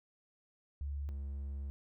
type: tone pair in turn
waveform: sine / triangle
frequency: 71 / 69.5 Hz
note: C#2 / C#2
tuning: +42 / +5 cents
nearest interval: unison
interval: 37 cents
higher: first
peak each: -36 / -36 dBFS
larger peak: neither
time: 0.81-1.09 / 1.09-1.7 s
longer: second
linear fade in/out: 0 ms
effects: none